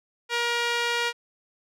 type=tone with band-pass filter; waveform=sawtooth; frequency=474.2 Hz; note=A#4; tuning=30 cents sharp; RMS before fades=-26 dBFS; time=0.29-1.13 s; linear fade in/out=50 ms; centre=2500 Hz; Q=0.91; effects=none